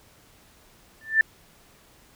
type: tone with exponential growth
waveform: sine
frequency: 1773 Hz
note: A6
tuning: 13 cents sharp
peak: -11 dBFS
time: 1.01-1.21 s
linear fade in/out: 2 ms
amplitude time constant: 42 ms
effects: pink hiss -56 dBFS RMS until 2.15 s